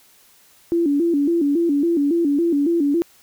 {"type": "tone with vibrato", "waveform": "sine", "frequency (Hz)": 311.1, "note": "D#4", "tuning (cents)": 0, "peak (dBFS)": -15, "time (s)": [0.72, 3.02], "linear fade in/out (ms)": 0, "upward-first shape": "square", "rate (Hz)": 3.6, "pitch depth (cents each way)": 150, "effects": ["white hiss -53 dBFS RMS until 3.22 s"]}